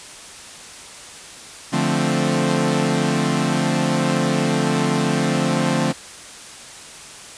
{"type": "chord", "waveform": "sawtooth", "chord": "D minor seventh", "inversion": "none", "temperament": "equal", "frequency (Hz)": [146.83, 174.61, 220, 261.6], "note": ["D3", "F3", "A3", "C4"], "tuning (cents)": [0, 0, 0, 0], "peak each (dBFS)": -19, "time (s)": [1.72, 5.93], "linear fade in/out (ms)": 20, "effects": ["white hiss -38 dBFS RMS until 7.37 s", "resampled to 22050 Hz"]}